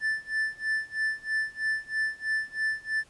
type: tone with tremolo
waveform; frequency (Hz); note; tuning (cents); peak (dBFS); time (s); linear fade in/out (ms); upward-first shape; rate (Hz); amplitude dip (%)
triangle; 1760; A6; 0; -22; 0-3.04; 50; sine; 3.1; 95
effects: pink hiss -59 dBFS RMS until 3.09 s + resampled to 24000 Hz